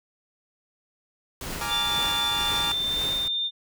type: noise with tremolo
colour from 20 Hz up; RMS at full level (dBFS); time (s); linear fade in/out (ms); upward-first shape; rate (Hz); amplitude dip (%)
pink; -33; 1.41-3.28; 2; triangle; 2; 55
type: chord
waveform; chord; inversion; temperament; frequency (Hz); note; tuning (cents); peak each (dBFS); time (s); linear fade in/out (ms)
sawtooth; Bb dominant seventh; third; equal; 830.6 / 932.3 / 1174.7 / 1396.9; Ab5 / Bb5 / D6 / F6; 0 / 0 / 0 / 0; -30; 1.61-2.72; 2
type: tone with pitch glide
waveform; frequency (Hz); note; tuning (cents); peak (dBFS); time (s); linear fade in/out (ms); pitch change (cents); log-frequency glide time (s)
sine; 3520 to 3609; A7 to A7; 0 to +43; -24; 1.68-3.51; 50; +43; 2.36-3.14
effects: none